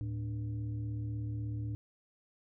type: tone with frequency modulation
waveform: sine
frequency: 110.7 Hz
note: A2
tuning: 11 cents sharp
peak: -34 dBFS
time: 0.01-1.75 s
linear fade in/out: 0 ms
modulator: 185 Hz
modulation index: 0.56
effects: none